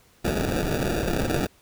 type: noise with sample-and-hold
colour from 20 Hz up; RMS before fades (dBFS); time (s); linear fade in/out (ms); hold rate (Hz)
white; -25; 0.24-1.47; 10; 1050
effects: pink hiss -58 dBFS RMS until 1.61 s